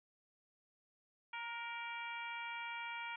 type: harmonic tone with a mistuned harmonic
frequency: 467.2 Hz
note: A#4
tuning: 4 cents sharp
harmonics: 2 / 3 / 4 / 5 / 6 / 7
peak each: -46 / -49 / -52 / -46 / -54 / -56 dBFS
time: 1.33-3.16 s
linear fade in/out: 5 ms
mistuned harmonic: 3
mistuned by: +22 cents
effects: none